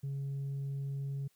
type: tone with tanh clipping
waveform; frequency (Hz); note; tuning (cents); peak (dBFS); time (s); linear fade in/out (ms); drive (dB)
sine; 138.4; C#3; -2; -35; 0.03-1.28; 10; 1
effects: white hiss -72 dBFS RMS until 1.35 s